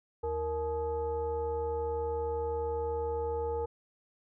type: tone with frequency modulation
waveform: sine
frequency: 466.2 Hz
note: A#4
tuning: in tune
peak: -30 dBFS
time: 0.23-3.66 s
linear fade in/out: 10 ms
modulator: 391 Hz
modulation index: 0.84
effects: none